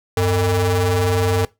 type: ring-modulated tone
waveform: 45% pulse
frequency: 177 Hz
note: F3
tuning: 23 cents sharp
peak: -12 dBFS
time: 0.17-1.45 s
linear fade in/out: 2 ms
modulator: 275 Hz
effects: noise-tail reverb RT60 0.2 s tail -20 dB re dry